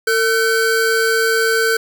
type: tone pair together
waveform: square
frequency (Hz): 451.1 / 1522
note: A4 / F#6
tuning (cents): +43 / +48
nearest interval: octave + major sixth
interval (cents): 2105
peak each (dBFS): -17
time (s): 0.07-1.77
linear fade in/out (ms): 5
effects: none